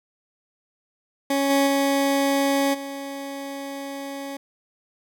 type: tone with level steps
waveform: 20% pulse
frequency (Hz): 277.2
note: C#4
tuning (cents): 0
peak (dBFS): -15 / -12 / -14 / -26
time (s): 1.3-4.37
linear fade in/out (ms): 5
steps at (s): 1.49 / 1.66 / 2.73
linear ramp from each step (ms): 20
effects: none